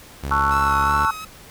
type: tone with pitch glide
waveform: sawtooth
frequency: 69.7 to 72.49 Hz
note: C#2 to D2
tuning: +10 to -22 cents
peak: -21 dBFS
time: 0.23-1.06 s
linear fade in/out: 10 ms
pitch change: +68 cents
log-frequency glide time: 0.84-0.91 s
type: chord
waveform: sine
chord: F# minor seventh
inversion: first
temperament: just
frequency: 888 / 1110 / 1332 / 1480 Hz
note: A5 / C#6 / E6 / F#6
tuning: +16 / +2 / +18 / 0 cents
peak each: -22 / -21 / -21 / -25 dBFS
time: 0.31-1.11 s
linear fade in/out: 5 ms
type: tone with vibrato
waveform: sawtooth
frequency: 1292 Hz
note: E6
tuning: 35 cents flat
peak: -28 dBFS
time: 0.51-1.25 s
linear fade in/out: 5 ms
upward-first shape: sine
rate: 2.7 Hz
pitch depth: 35 cents each way
effects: pink hiss -44 dBFS RMS until 1.5 s